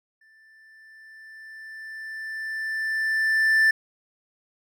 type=tone with exponential growth; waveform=triangle; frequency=1769 Hz; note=A6; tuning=9 cents sharp; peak=-13 dBFS; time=0.21-3.71 s; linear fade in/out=5 ms; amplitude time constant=760 ms; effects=none